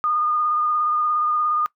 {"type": "tone with vibrato", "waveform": "sine", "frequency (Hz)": 1221, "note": "D#6", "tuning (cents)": -33, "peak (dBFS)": -18, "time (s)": [0.04, 1.66], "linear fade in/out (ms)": 0, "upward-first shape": "triangle", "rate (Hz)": 17, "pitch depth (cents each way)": 25, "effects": ["noise-tail reverb RT60 0.1 s tail -20 dB re dry"]}